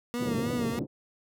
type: tone with vibrato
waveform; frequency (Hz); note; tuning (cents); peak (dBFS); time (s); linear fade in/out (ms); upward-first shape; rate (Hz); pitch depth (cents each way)
30% pulse; 237; A#3; +29; -27; 0.14-0.79; 0; sine; 3.2; 67
type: band-pass noise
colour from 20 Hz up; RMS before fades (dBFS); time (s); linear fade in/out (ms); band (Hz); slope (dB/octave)
pink; -33; 0.18-0.87; 50; 100 to 490; 24
effects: none